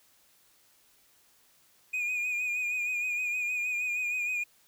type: tone with vibrato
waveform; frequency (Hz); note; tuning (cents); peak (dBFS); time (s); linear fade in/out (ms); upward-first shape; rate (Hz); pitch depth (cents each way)
triangle; 2458; D#7; -22; -27; 1.93-4.44; 10; sine; 6.4; 40
effects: white hiss -64 dBFS RMS until 4.67 s